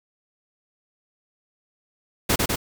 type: noise with echo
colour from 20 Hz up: pink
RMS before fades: -20 dBFS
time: 2.29-2.36 s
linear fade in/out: 10 ms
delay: 100 ms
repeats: 2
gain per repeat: -2 dB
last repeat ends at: 2.56 s
effects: none